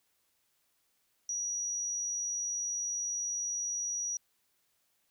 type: tone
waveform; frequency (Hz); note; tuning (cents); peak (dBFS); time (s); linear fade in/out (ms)
sine; 5800; F#8; -35; -32; 1.29-4.17; 2
effects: white hiss -75 dBFS RMS until 5.1 s